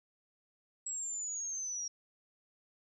sine linear sweep, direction down, 7750 to 5630 Hz, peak -36 dBFS, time 0.86-1.88 s, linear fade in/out 5 ms, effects none

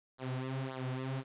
sawtooth tone with flanger, 130.81 Hz, C3, in tune, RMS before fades -38 dBFS, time 0.18-1.24 s, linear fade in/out 50 ms, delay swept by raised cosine 0.38 to 6.38 ms, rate 1.8 Hz, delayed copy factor -1, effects resampled to 8000 Hz + 11-bit

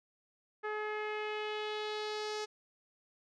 sawtooth tone with low-pass filter sweep, 425.1 Hz, G#4, 40 cents sharp, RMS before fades -38 dBFS, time 0.63-2.46 s, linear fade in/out 20 ms, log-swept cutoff 1700 to 5700 Hz, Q 2.3, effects none

